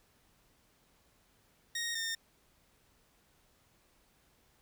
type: tone pair in turn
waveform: 15% pulse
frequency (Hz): 1864.7 / 1823.2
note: A#6 / A#6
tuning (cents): 0 / -39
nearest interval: unison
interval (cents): 39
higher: first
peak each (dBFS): -28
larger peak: neither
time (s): 1.75-1.95 / 1.95-2.15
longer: neither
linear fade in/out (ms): 5
effects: pink hiss -69 dBFS RMS until 4.61 s